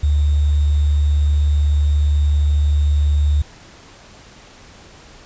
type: tone with sample-and-hold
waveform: sine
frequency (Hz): 73.42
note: D2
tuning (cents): 0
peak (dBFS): -12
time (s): 0.03-3.42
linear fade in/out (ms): 5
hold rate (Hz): 3675
effects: pink hiss -43 dBFS RMS until 5.25 s + resampled to 16000 Hz